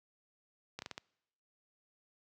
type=slowing click train; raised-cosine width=0.2 ms; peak=-24 dBFS; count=5; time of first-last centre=0.79-0.979 s; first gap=31 ms; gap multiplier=1.29; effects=noise-tail reverb RT60 0.9 s tail -26 dB re dry + high-pass 80 Hz 12 dB/octave